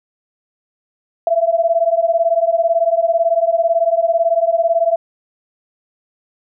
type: beating tone pair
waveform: sine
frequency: 660 / 678 Hz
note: E5 / E5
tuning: +2 / +49 cents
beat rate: 18 Hz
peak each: -15 dBFS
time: 1.27-4.96 s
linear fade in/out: 2 ms
effects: none